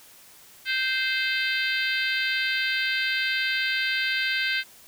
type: harmonic tone with a mistuned harmonic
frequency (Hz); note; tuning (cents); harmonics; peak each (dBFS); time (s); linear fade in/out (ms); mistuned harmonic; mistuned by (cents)
521; C5; -7; 3 / 4 / 5 / 6 / 7 / 8 / 9; -27 / -29 / -31 / -33 / -34 / -35 / -36; 0.65-4.64; 50; 8; -29
effects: white hiss -51 dBFS RMS until 4.87 s